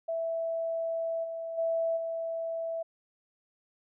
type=tone with level steps; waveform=sine; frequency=659.3 Hz; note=E5; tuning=in tune; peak=-29 / -34 / -26 / -31 dBFS; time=0.08-2.83 s; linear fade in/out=10 ms; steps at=1.23 / 1.57 / 1.96 s; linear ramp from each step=20 ms; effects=none